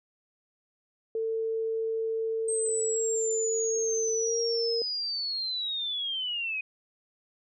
sine tone with pitch glide, 447.7 to 461.6 Hz, A4 to A#4, +30 to -17 cents, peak -27 dBFS, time 1.15-4.82 s, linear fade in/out 2 ms, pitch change +53 cents, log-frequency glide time 4.13-4.39 s
sine linear sweep, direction down, 8360 to 2489 Hz, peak -29 dBFS, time 2.48-6.61 s, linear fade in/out 5 ms
effects none

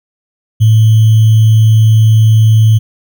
sine tone with sample-and-hold, 110 Hz, A2, in tune, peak -3 dBFS, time 0.6-2.79 s, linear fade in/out 20 ms, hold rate 3150 Hz, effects none

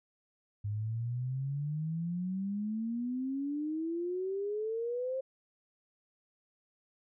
sine exponential sweep, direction up, 101.6 to 534 Hz, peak -32 dBFS, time 0.64-5.21 s, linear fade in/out 10 ms, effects none

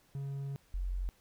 triangle / sine tone pair in turn, 138.59 / 45.3 Hz, C#3 / F#1, 0 / -36 cents, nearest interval octave + perfect fifth, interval 1936 cents, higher first, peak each -34 / -32 dBFS, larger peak second, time 0.15-0.56 / 0.74-1.09 s, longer first, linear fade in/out 0 ms, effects pink hiss -67 dBFS RMS until 1.2 s

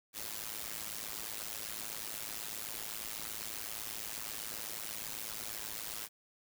white noise with amplitude modulation, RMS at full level -38 dBFS, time 0.13-6.09 s, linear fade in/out 50 ms, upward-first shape sine, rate 108 Hz, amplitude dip 90%, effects none

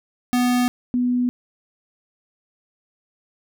square / sine tone pair in turn, 246.9 / 246.9 Hz, B3 / B3, 0 / 0 cents, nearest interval unison, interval 0 cents, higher neither, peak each -17 dBFS, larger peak neither, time 0.33-0.68 / 0.94-1.29 s, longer neither, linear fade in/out 0 ms, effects none

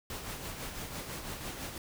pink noise with tremolo, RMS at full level -39 dBFS, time 0.1-1.78 s, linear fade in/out 2 ms, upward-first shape sine, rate 6 Hz, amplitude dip 45%, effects none

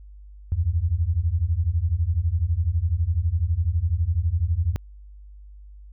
sine beating tone pair, 77.78 / 89.78 Hz, D#2 / F2, 0 / +48 cents, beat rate 12 Hz, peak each -23 / -22 dBFS, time 0.52-4.76 s, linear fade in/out 0 ms, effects added 50 Hz sine -41 dBFS peak until 5.92 s

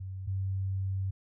sine tone pair in turn, 94.8 / 95.96 Hz, F#2 / G2, +43 / -36 cents, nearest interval unison, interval 21 cents, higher second, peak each -36 / -29 dBFS, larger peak second, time 0-0.27 / 0.27-1.11 s, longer second, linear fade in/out 10 ms, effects none

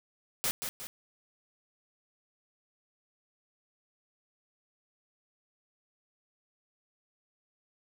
white noise with echo, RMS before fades -30 dBFS, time 0.44-0.51 s, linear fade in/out 0 ms, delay 180 ms, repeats 2, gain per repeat -6 dB, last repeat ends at 0.87 s, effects none

